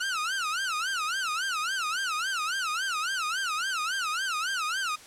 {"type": "tone with vibrato", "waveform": "sawtooth", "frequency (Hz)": 1396.9, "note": "F6", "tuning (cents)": 0, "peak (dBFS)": -24, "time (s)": [0, 4.96], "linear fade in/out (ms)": 10, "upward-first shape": "sine", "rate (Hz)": 3.6, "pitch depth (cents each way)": 230, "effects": ["white hiss -49 dBFS RMS until 5.06 s", "low-pass 9000 Hz 12 dB/octave"]}